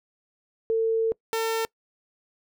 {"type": "tone pair in turn", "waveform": ["sine", "sawtooth"], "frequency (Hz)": [450, 450], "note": ["A4", "A4"], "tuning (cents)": [39, 39], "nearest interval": "unison", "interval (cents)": 0, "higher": "neither", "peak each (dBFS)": -20, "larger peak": "neither", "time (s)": [[0.7, 1.12], [1.33, 1.65]], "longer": "first", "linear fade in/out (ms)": 0, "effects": ["noise-tail reverb RT60 0.1 s tail -24 dB re dry"]}